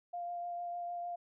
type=tone with vibrato; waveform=sine; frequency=698.5 Hz; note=F5; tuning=in tune; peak=-37 dBFS; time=0.13-1.16 s; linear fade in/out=10 ms; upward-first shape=triangle; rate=6.6 Hz; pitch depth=14 cents each way; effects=none